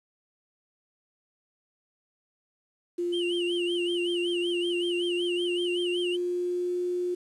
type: tone with pitch glide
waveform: sine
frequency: 349.2 to 356.7 Hz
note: F4 to F4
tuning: 0 to +37 cents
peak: -26 dBFS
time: 2.98-7.15 s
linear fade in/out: 10 ms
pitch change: +37 cents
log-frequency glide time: 4.73-6.79 s
type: tone with vibrato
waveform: triangle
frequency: 2960 Hz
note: F#7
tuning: in tune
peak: -30 dBFS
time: 3.12-6.17 s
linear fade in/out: 20 ms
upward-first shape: sine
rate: 5.3 Hz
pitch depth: 130 cents each way
effects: resampled to 24000 Hz + 9-bit